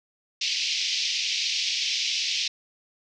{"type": "band-pass noise", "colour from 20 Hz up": "white", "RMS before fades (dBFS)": -27, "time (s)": [0.41, 2.48], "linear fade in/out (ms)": 5, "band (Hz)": [2300, 5700], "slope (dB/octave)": 48, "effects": []}